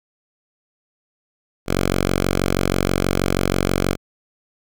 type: tone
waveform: 5% pulse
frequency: 46.24 Hz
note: F#1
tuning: in tune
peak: -6 dBFS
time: 1.66-3.97 s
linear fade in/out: 50 ms
effects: none